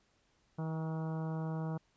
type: harmonic tone with a mistuned harmonic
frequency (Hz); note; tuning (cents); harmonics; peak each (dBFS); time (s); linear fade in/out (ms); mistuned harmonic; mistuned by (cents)
160; D#3; +49; 1 / 2 / 3 / 4 / 5 / 6 / 7 / 8 / 9; -35 / -46 / -47 / -49 / -50 / -52 / -54 / -57 / -58; 0.58-1.78; 10; 6; -23
effects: pink hiss -73 dBFS RMS until 1.96 s + resampled to 16000 Hz

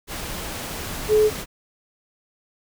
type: tone in noise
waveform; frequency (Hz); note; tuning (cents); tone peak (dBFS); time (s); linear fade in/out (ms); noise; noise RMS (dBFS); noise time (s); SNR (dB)
sine; 427.7; A4; -49; -13; 1.08-1.31; 50; pink; -31; 0.07-1.46; +15
effects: none

